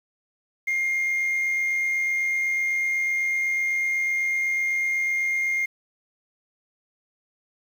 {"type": "tone with amplitude modulation", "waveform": "sine", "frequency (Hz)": 2121, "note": "C7", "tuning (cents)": 23, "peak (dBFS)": -18, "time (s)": [0.67, 5.66], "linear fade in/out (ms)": 10, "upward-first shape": "sine", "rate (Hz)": 88, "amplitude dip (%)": 30, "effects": ["tanh soft clip ceiling -20 dBFS", "8-bit"]}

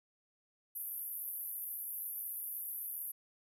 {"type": "band-pass noise", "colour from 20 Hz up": "pink", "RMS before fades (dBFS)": -42, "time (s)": [0.75, 3.12], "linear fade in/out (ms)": 10, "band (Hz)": [11000, 14000], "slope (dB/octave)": 96, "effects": []}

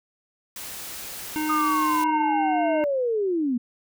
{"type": "noise", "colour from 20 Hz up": "white", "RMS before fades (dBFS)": -36, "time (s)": [0.56, 2.04], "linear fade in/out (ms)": 2}
{"type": "harmonic tone", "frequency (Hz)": 307.5, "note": "D#4", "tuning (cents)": -20, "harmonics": [1, 3, 5, 7, 9], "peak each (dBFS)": [-25, -31, -36, -37, -39], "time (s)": [1.36, 2.84], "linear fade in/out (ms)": 0}
{"type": "linear sweep", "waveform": "sine", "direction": "down", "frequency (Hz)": [1244.5, 230], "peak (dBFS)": -21, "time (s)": [1.49, 3.58], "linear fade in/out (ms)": 10}
{"effects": []}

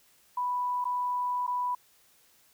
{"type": "tone with dropouts", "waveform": "sine", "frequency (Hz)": 987.8, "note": "B5", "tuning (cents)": 0, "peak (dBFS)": -27, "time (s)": [0.37, 1.75], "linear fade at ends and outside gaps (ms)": 5, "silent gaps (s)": [[0.843, 0.852], [1.467, 1.476]], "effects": ["white hiss -63 dBFS RMS until 2.53 s"]}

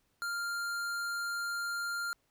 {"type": "tone with hard clipping", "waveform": "sine", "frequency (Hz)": 1396.9, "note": "F6", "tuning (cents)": 0, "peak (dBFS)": -35, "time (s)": [0.22, 2.13], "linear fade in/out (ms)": 0, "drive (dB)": 16, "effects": ["pink hiss -75 dBFS RMS until 2.3 s"]}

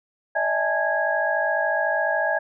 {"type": "tone cluster", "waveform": "sine", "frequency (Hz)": [592, 646, 824, 874, 1652], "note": ["D5", "E5", "G#5", "A5", "G#6"], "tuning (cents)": [14, -35, -14, -12, -10], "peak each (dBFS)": [-28, -25, -28, -30, -24], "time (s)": [0.35, 2.39], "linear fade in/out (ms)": 10, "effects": []}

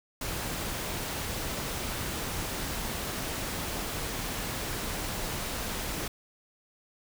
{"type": "noise", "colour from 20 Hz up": "pink", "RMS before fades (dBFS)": -34, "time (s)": [0.21, 6.08], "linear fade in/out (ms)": 5, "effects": []}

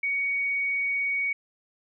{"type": "tone", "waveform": "sine", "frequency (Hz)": 2241, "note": "C#7", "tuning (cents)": 18, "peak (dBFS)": -24, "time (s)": [0.03, 1.33], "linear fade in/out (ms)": 5, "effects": []}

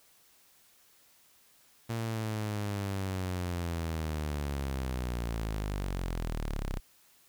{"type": "linear sweep", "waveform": "sawtooth", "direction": "down", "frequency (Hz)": [115.9, 31.31], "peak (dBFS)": -28, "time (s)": [1.89, 6.8], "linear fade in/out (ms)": 10, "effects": ["white hiss -63 dBFS RMS until 7.28 s"]}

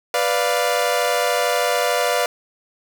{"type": "chord", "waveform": "sawtooth", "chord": "B diminished", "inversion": "none", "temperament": "equal", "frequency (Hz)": [493.9, 587.3, 698.5], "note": ["B4", "D5", "F5"], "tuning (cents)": [0, 0, 0], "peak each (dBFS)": -18, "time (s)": [0.14, 2.26], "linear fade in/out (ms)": 2, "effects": ["7-bit"]}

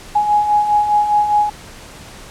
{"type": "beating tone pair", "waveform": "sine", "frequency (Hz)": [830.6, 835.5], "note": ["G#5", "G#5"], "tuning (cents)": [0, 10], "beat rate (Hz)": 4.9, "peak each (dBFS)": [-20, -12], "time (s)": [0.15, 1.5], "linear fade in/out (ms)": 10, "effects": ["pink hiss -37 dBFS RMS until 2.3 s", "low-pass 10000 Hz 12 dB/octave"]}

